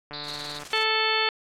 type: click train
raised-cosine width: 0.5 ms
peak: -24 dBFS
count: 78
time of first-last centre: 0.11-0.634 s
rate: 147 Hz
type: band-pass noise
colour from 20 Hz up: pink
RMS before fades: -37 dBFS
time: 0.13-0.59 s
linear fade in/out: 5 ms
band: 3700 to 4500 Hz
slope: 96 dB/octave
type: noise with tremolo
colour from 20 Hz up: white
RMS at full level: -37 dBFS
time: 0.23-0.86 s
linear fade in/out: 50 ms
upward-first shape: square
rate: 19 Hz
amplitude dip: 55%
type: harmonic tone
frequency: 438.9 Hz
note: A4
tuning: 4 cents flat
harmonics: 1 / 2 / 3 / 4 / 5 / 6 / 7 / 8 / 10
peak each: -30 / -30 / -30 / -30 / -30 / -30 / -30 / -30 / -30 dBFS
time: 0.73-1.29 s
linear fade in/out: 2 ms
effects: low-pass 7000 Hz 12 dB/octave